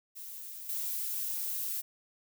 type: noise with level steps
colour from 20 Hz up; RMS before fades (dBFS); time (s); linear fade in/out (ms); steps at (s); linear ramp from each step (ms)
violet; -44 / -35; 0.15-1.82; 20; 0.69; 2
effects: none